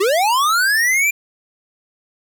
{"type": "linear sweep", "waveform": "square", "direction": "up", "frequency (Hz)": [360, 2400], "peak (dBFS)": -14, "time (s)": [0, 1.11], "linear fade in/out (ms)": 10, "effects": ["8-bit"]}